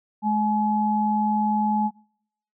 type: tone pair together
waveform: sine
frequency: 212.1 / 849 Hz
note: G#3 / G#5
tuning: +37 / +38 cents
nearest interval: 2 octaves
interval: 2401 cents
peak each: -22 dBFS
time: 0.22-1.91 s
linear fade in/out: 50 ms
effects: noise-tail reverb RT60 0.7 s tail -25 dB re dry